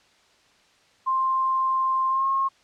sine tone with pitch glide, 1052 to 1079.1 Hz, C6 to C#6, +9 to -47 cents, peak -20 dBFS, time 1.06-2.49 s, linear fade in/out 20 ms, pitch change +44 cents, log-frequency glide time 2.09-2.26 s, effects white hiss -59 dBFS RMS until 2.63 s + low-pass 5000 Hz 12 dB/octave

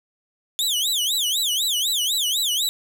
sawtooth tone with vibrato, 3403 Hz, G#7, 41 cents sharp, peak -17 dBFS, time 0.59-2.69 s, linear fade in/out 0 ms, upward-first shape sine, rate 4 Hz, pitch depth 270 cents each way, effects none

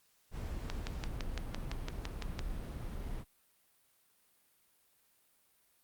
brown noise, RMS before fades -40 dBFS, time 0.31-3.25 s, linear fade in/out 50 ms
click train, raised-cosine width 0.2 ms, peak -21 dBFS, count 11, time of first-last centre 0.7-2.392 s, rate 5.91 Hz
effects white hiss -71 dBFS RMS until 5.83 s + Opus 48 kbps

